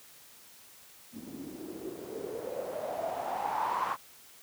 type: noise with low-pass filter sweep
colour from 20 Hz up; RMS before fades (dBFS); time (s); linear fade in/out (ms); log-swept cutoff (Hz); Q
blue; -36; 1.12-3.97; 50; 240 to 1100; 6.6
effects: white hiss -55 dBFS RMS until 4.42 s + high-pass 60 Hz 12 dB/octave